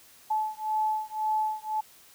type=beating tone pair; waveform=sine; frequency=863 / 864.9 Hz; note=A5 / A5; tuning=-34 / -30 cents; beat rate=1.9 Hz; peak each=-29 dBFS; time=0.3-1.81 s; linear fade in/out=10 ms; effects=white hiss -55 dBFS RMS until 2.14 s